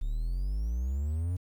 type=exponential sweep; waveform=triangle; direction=up; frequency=34.65 to 92.5 Hz; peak=-26 dBFS; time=0.01-1.37 s; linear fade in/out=10 ms; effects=10-bit